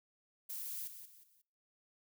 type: noise with echo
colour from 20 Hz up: violet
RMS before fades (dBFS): -43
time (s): 0.49-0.88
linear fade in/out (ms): 10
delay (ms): 180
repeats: 3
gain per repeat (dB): -9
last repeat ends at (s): 1.42
effects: noise-tail reverb RT60 0.6 s tail -25 dB re dry